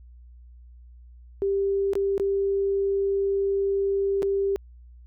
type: tone with dropouts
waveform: sine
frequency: 394.5 Hz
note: G4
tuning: 11 cents sharp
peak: -21 dBFS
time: 1.42-4.56 s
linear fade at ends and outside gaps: 0 ms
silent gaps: 1.934-1.954 / 2.179-2.198 / 4.222-4.229 s
effects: added 60 Hz sine -45 dBFS peak until 5.06 s